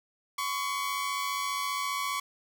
sawtooth tone pair together, 1030 / 1124.9 Hz, C6 / C#6, -28 / +25 cents, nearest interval major second, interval 153 cents, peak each -32 / -27 dBFS, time 0.38-2.2 s, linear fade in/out 5 ms, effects none

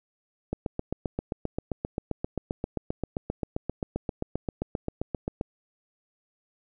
click train, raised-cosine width 2 ms, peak -15 dBFS, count 38, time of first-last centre 0.53-5.411 s, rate 7.58 Hz, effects none

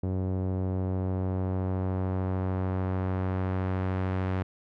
sawtooth tone with low-pass filter sweep, 93.5 Hz, F#2, 19 cents sharp, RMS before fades -29 dBFS, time 0.03-4.43 s, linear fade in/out 5 ms, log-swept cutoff 500 to 2000 Hz, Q 0.84, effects none

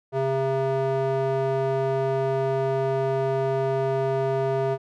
square tone with band-pass filter, 134.2 Hz, C3, 44 cents sharp, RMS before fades -24 dBFS, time 0.12-4.78 s, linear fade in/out 50 ms, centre 550 Hz, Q 1.9, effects none

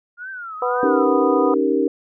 sine tone with vibrato, 1400 Hz, F6, 4 cents sharp, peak -29 dBFS, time 0.17-1.07 s, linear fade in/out 50 ms, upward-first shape triangle, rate 1.9 Hz, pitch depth 210 cents each way
harmonic tone, 247.2 Hz, B3, 2 cents sharp, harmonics 2 / 3 / 4 / 5, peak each -21 / -25 / -25 / -24 dBFS, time 0.62-1.54 s, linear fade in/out 2 ms
sine chord, Eb dominant seventh, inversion third, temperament equal, 277.2 / 311.1 / 392 / 466.2 Hz, Db4 / Eb4 / G4 / Bb4, 0 / 0 / 0 / 0 cents, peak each -21 dBFS, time 0.83-1.88 s, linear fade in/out 2 ms
effects none

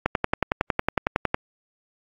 click train, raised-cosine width 0.5 ms, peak -5 dBFS, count 15, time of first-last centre 0.06-1.344 s, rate 10.9 Hz, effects AAC 48 kbps

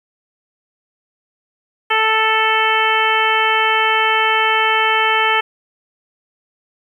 harmonic tone, 440 Hz, A4, in tune, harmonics 1 / 2 / 3 / 4 / 5 / 6 / 7, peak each -23 / -18 / -19 / -20 / -20 / -22 / -22 dBFS, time 1.9-5.41 s, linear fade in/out 10 ms, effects 8-bit

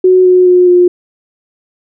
sine tone with pitch steps, 369.4 / 364.9 / 360.5 / 356.2 Hz, F#4 / F#4 / F#4 / F4, -3 / -24 / -45 / +34 cents, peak -3 dBFS, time 0.04-0.88 s, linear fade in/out 5 ms, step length 210 ms, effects none

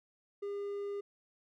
triangle tone, 404.1 Hz, G#4, 47 cents flat, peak -34 dBFS, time 0.42-1.01 s, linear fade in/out 10 ms, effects none

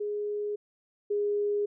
sine tone pair in turn, 415.3 / 411.7 Hz, G#4 / G#4, 0 / -15 cents, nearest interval unison, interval 15 cents, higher first, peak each -29 / -25 dBFS, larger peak second, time 0-0.56 / 1.1-1.66 s, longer neither, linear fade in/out 10 ms, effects none

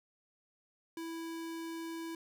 square tone, 329.6 Hz, E4, in tune, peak -40 dBFS, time 0.97-2.15 s, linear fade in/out 2 ms, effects none

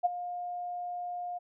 sine tone with ADSR envelope, 710 Hz, F5, 28 cents sharp, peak -20 dBFS, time 0.03-1.39 s, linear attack 24 ms, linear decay 20 ms, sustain -14 dB, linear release 19 ms, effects none

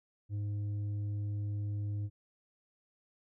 sine tone with tanh clipping, 102.9 Hz, G#2, 16 cents flat, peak -34 dBFS, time 0.29-2.1 s, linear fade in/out 50 ms, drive 5 dB, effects none

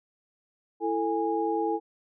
sine tone cluster, 332.8 / 443 / 823 Hz, E4 / A4 / G#5, +17 / +12 / -16 cents, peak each -29 dBFS, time 0.8-1.8 s, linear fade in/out 50 ms, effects none

